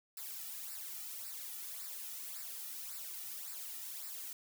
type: noise with flanger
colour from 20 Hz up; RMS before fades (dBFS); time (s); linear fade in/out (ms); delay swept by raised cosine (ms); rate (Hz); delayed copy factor
blue; -45; 0.17-4.33; 2; 0.31 to 1.91; 1.8; -0.7
effects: none